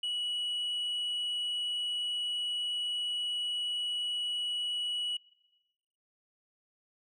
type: tone with frequency modulation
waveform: sine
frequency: 2933 Hz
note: F#7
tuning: 16 cents flat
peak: -28 dBFS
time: 0.03-5.17 s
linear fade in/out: 5 ms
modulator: 23.5 Hz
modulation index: 0.39
effects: noise-tail reverb RT60 1.0 s tail -24 dB re dry + tanh soft clip ceiling -30 dBFS